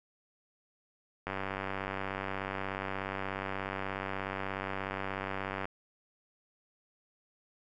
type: click train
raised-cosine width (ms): 0.5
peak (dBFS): -20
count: 425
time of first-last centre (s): 1.27-5.655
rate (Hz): 96.7
effects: none